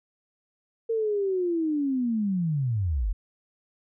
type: linear sweep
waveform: sine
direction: down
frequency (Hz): 459.7 to 39.35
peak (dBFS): -23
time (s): 0.89-3.13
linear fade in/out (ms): 10
effects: none